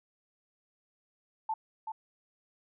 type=tone with echo; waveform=sine; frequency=881 Hz; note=A5; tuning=2 cents sharp; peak=-29 dBFS; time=1.49-1.54 s; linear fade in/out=5 ms; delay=380 ms; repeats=1; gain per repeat=-6 dB; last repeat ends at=1.92 s; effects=none